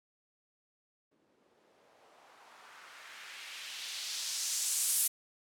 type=noise with low-pass filter sweep; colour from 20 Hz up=violet; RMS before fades=-39 dBFS; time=1.11-5.08 s; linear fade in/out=10 ms; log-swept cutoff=270 to 11000 Hz; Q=1.4; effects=none